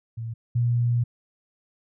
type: tone pair in turn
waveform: sine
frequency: 114.4 / 119.71 Hz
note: A#2 / A#2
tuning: -32 / +46 cents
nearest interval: minor second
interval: 78 cents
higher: second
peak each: -29 / -19 dBFS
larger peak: second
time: 0.17-0.34 / 0.55-1.04 s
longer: second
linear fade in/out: 10 ms
effects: none